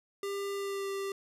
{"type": "tone with pitch glide", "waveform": "square", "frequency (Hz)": [398.6, 393.1], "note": ["G4", "G4"], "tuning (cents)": [29, 5], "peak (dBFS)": -34, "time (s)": [0.23, 1.12], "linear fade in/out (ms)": 2, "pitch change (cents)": -24, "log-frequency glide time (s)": [0.55, 0.89], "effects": ["resampled to 32000 Hz"]}